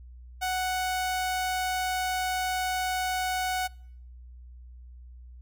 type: tone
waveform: sawtooth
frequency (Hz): 741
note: F#5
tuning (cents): +2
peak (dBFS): -23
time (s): 0.41-3.68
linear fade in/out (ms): 20
effects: noise-tail reverb RT60 0.7 s tail -26 dB re dry + added 61 Hz sine -44 dBFS peak until 5.41 s